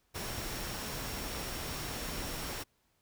sine tone in noise, 5530 Hz, F8, 18 cents flat, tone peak -49 dBFS, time 0.14-2.64 s, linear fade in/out 20 ms, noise pink, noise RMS -39 dBFS, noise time 0.14-2.64 s, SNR -13 dB, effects pink hiss -74 dBFS RMS until 3.01 s

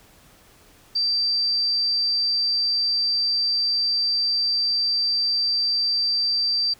sine tone, 4681 Hz, D8, 7 cents flat, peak -19 dBFS, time 0.95-6.74 s, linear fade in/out 10 ms, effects pink hiss -53 dBFS RMS until 6.79 s

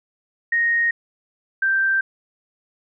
sine tone pair in turn, 1864.7 / 1568 Hz, A#6 / G6, 0 / 0 cents, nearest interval minor third, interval 300 cents, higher first, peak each -16 dBFS, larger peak neither, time 0.52-0.91 / 1.62-2.01 s, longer neither, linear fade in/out 5 ms, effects none

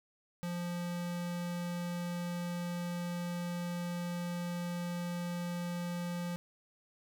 square tone, 174.61 Hz, F3, in tune, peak -36 dBFS, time 0.43-6.36 s, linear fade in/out 0 ms, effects none

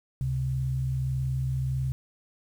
sine tone pair together, 68.9 / 130.52 Hz, C#2 / C3, -10 / -4 cents, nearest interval major seventh, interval 1106 cents, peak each -33 / -26 dBFS, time 0.21-1.92 s, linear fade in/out 0 ms, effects 9-bit

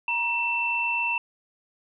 sine tone pair together, 946.8 / 2678 Hz, A#5 / E7, +27 / +27 cents, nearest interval octave + tritone, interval 1800 cents, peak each -29 / -24 dBFS, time 0.08-1.18 s, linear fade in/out 2 ms, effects none

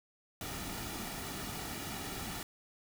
pink noise with comb filter, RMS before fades -41 dBFS, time 0.41-2.43 s, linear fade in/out 2 ms, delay 1.9 ms, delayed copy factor -0.5, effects none

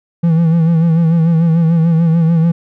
triangle tone with vibrato, 165.1 Hz, E3, 3 cents sharp, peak -6 dBFS, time 0.23-2.52 s, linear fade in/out 10 ms, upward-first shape sine, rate 6.8 Hz, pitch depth 57 cents each way, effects none

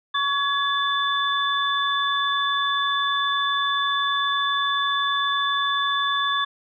sine tone cluster, 1123 / 1689 / 3513 Hz, C#6 / G#6 / A7, +22 / +29 / -3 cents, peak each -23 / -26 / -25 dBFS, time 0.14-6.45 s, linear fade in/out 10 ms, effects none

